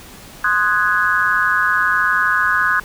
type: chord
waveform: sine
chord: Ab dominant seventh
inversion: first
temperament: equal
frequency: 1046.5 / 1244.5 / 1480 / 1661.2 Hz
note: C6 / Eb6 / Gb6 / Ab6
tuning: 0 / 0 / 0 / 0 cents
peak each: -22 / -20 / -17 / -18 dBFS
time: 0.44-2.8 s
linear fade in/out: 5 ms
effects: pink hiss -39 dBFS RMS until 2.84 s